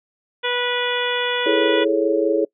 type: harmonic tone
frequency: 489.5 Hz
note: B4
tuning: 15 cents flat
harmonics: 1 / 2 / 3 / 4 / 5 / 6 / 7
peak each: -24 / -28 / -27 / -28 / -29 / -29 / -27 dBFS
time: 0.43-1.85 s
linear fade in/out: 20 ms
type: chord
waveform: sine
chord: A major seventh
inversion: second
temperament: equal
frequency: 329.6 / 415.3 / 440 / 554.4 Hz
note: E4 / G#4 / A4 / C#5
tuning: 0 / 0 / 0 / 0 cents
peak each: -21 dBFS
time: 1.46-2.45 s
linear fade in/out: 5 ms
effects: noise-tail reverb RT60 0.1 s tail -23 dB re dry